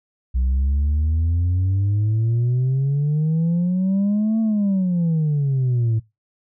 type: exponential two-way sweep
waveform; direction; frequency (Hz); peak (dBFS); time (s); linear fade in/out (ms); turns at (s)
sine; up then down; 61.74 to 224.9 to 109.4; -14; 0.34-6; 20; 4.4
effects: noise-tail reverb RT60 0.2 s tail -20 dB re dry + tanh soft clip ceiling -15 dBFS